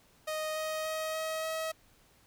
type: tone with pitch steps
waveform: sawtooth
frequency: 622.3 / 626.6 / 631 / 635.4 / 639.8 Hz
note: D#5 / D#5 / D#5 / D#5 / D#5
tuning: 0 / +12 / +24 / +36 / +48 cents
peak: -29 dBFS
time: 0.27-1.72 s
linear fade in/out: 10 ms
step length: 290 ms
effects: pink hiss -64 dBFS RMS until 2.26 s